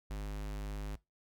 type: tone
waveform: square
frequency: 51 Hz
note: G#1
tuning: 31 cents flat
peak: -38 dBFS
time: 0.1-0.96 s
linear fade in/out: 10 ms
effects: noise-tail reverb RT60 0.2 s tail -20 dB re dry